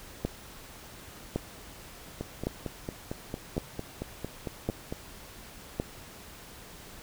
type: two click trains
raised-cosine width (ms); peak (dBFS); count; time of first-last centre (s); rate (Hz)
2; -20 / -15; 13 / 6; 2.21-4.925 / 0.25-5.799; 4.42 / 0.901
effects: pink hiss -48 dBFS RMS until 7.02 s